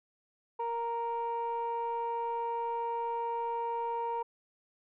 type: tone pair together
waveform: sine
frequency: 466.8 / 932.3 Hz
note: A#4 / A#5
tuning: +2 / 0 cents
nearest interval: octave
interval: 1198 cents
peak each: -35 / -31 dBFS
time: 0.59-4.23 s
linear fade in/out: 10 ms
effects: tanh soft clip ceiling -27 dBFS

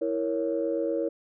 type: chord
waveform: sine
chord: A# diminished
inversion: second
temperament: equal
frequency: 329.6 / 466.2 / 554.4 Hz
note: E4 / A#4 / C#5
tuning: 0 / 0 / 0 cents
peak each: -29 dBFS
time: 0.01-1.09 s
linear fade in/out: 10 ms
effects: tanh soft clip ceiling -16 dBFS

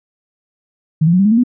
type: tone with pitch steps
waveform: sine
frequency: 156.9 / 169.14 / 182.32 / 196.54 / 211.9 / 228.4 / 246.2 Hz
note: D#3 / E3 / F#3 / G3 / G#3 / A#3 / B3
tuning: +15 / +45 / -25 / +5 / +35 / -35 / -5 cents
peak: -8 dBFS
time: 1.01-1.437 s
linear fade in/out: 10 ms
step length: 61 ms
effects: none

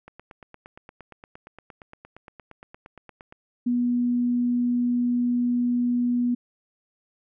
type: click train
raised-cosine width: 0.5 ms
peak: -28 dBFS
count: 29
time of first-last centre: 0.08-3.324 s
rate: 8.63 Hz
type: tone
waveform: sine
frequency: 243.3 Hz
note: B3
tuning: 26 cents flat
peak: -20 dBFS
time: 3.66-6.35 s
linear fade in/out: 10 ms
effects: none

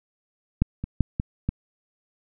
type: clicks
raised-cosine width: 5 ms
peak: -6 / -17 / -6 / -12 / -11 dBFS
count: 5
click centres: 0.62 / 0.84 / 1.007 / 1.199 / 1.49 s
effects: none

